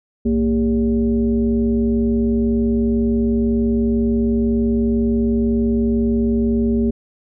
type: tone with frequency modulation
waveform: sine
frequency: 230.5 Hz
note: A#3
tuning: 19 cents flat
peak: -14 dBFS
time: 0.25-6.91 s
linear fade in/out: 10 ms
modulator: 169 Hz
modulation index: 0.84
effects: none